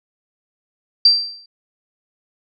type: tone with exponential decay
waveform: sine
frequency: 4699 Hz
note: D8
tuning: in tune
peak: -5 dBFS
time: 1.05-1.46 s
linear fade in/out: 5 ms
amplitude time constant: 87 ms
effects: none